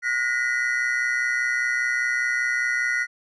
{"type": "tone cluster", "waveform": "triangle", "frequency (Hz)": [1447, 1875, 2000], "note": ["F#6", "A#6", "B6"], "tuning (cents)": [-39, 10, 21], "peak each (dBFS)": -24, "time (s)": [0.02, 3.07], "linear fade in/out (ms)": 50, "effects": ["resampled to 22050 Hz"]}